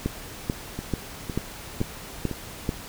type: two click trains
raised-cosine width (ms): 3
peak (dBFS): -11 / -17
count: 7 / 4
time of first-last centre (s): 0.06-2.692 / 0.79-2.313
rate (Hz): 2.28 / 1.97
effects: pink hiss -40 dBFS RMS until 2.88 s